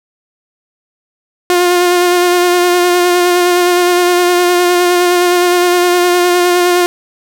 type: tone with vibrato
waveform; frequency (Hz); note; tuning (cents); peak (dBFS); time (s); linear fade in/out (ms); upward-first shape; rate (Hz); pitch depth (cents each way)
sawtooth; 354.8; F4; +27; -4; 1.5-6.86; 0; sine; 9.7; 20
effects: none